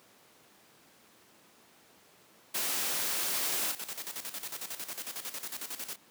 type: noise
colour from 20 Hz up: white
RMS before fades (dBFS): -32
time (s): 2.54-3.72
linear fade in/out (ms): 10
type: noise with tremolo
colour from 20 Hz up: white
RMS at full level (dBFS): -38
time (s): 3.34-5.96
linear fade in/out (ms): 2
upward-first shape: square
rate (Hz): 11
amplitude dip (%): 70
effects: pink hiss -60 dBFS RMS until 6.1 s + high-pass 200 Hz 12 dB/octave